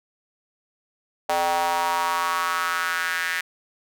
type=tone with high-pass filter sweep; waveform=square; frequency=86 Hz; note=F2; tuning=26 cents flat; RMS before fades=-24 dBFS; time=1.29-3.41 s; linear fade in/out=5 ms; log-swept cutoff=700 to 1800 Hz; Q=4; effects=none